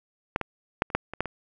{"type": "clicks", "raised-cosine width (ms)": 0.5, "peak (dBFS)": [-9, -14, -6, -27, -6, -20, -9, -19], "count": 8, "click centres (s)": [0.361, 0.413, 0.821, 0.902, 0.95, 1.136, 1.206, 1.257], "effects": []}